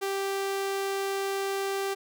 sawtooth tone, 392 Hz, G4, in tune, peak -24 dBFS, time 0.01-1.95 s, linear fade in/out 20 ms, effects none

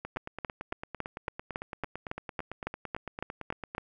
two click trains, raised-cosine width 0.5 ms, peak -17 / -22 dBFS, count 14 / 34, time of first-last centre 0.17-3.781 / 0.05-3.75 s, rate 3.6 / 8.92 Hz, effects none

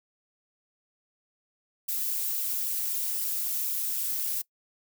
violet noise with flanger, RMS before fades -30 dBFS, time 1.88-4.42 s, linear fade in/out 10 ms, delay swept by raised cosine 0.46 to 6.16 ms, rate 3.8 Hz, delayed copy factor -0.9, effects noise-tail reverb RT60 0.1 s tail -22 dB re dry

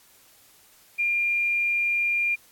sine tone, 2400 Hz, D7, 37 cents sharp, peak -21 dBFS, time 0.98-2.36 s, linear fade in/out 20 ms, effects white hiss -56 dBFS RMS until 2.51 s + AAC 64 kbps

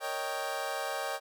25% pulse chord, Eb dominant seventh, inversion second, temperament equal, 466.2 / 554.4 / 622.3 / 784 Hz, Bb4 / Db5 / Eb5 / G5, 0 / 0 / 0 / 0 cents, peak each -39 / -34 / -35 / -33 dBFS, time 0-1.2 s, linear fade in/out 50 ms, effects none

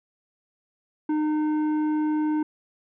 triangle tone with tanh clipping, 305.6 Hz, D#4, 31 cents flat, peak -23 dBFS, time 1.09-2.43 s, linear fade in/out 5 ms, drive 13 dB, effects none

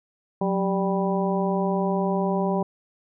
harmonic tone with a mistuned harmonic, 196 Hz, G3, in tune, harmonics 1 / 2 / 3 / 4 / 5, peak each -24 / -27 / -29 / -30 / -31 dBFS, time 0.41-2.63 s, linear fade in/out 5 ms, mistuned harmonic 1, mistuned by -110 cents, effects none

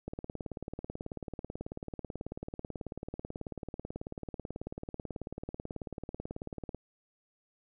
click train, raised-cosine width 2 ms, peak -25 dBFS, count 123, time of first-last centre 0.08-6.747 s, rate 18.3 Hz, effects none

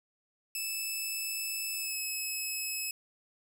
10% pulse tone with pitch glide, 2621 to 2580 Hz, E7 to E7, -11 to -38 cents, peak -25 dBFS, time 0.55-2.91 s, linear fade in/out 2 ms, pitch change -27 cents, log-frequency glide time 1.72-1.97 s, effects none

